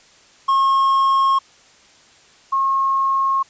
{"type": "tone pair in turn", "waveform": ["triangle", "sine"], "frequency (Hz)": [1082, 1082], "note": ["C#6", "C#6"], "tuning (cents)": [-42, -42], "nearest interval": "unison", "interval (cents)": 0, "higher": "neither", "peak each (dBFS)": [-11, -15], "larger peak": "first", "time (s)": [[0.48, 1.39], [2.52, 3.43]], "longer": "neither", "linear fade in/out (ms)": 10, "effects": ["white hiss -50 dBFS RMS until 3.49 s", "resampled to 16000 Hz"]}